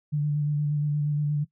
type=tone with vibrato; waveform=sine; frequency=147.7 Hz; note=D3; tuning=10 cents sharp; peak=-22 dBFS; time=0.12-1.45 s; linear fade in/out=20 ms; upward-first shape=square; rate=8.5 Hz; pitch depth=17 cents each way; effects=noise-tail reverb RT60 0.1 s tail -18 dB re dry